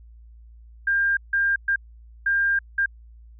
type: tone bursts at uneven times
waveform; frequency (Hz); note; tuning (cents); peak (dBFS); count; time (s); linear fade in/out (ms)
sine; 1600; G6; +35; -18; 5; 0.87-1.17 / 1.33-1.56 / 1.68-1.76 / 2.26-2.59 / 2.78-2.86; 5
effects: added 57 Hz sine -44 dBFS peak until 3.39 s